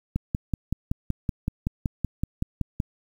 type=click train; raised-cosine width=5 ms; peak=-12 dBFS; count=15; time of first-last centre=0.16-2.802 s; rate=5.3 Hz; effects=8-bit